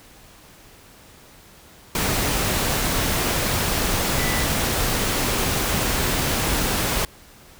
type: tone in noise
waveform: sine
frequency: 1982 Hz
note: B6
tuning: 6 cents sharp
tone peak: -29 dBFS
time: 4.18-4.44 s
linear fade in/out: 2 ms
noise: pink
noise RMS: -22 dBFS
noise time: 1.95-7.05 s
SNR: -10 dB
effects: pink hiss -48 dBFS RMS until 7.59 s